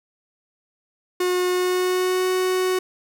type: tone with pitch glide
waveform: 45% pulse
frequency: 362.2 to 370.2 Hz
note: F#4 to F#4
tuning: -37 to +1 cents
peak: -19 dBFS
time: 1.2-2.79 s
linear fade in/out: 5 ms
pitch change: +38 cents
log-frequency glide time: 1.49-2.28 s
effects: 10-bit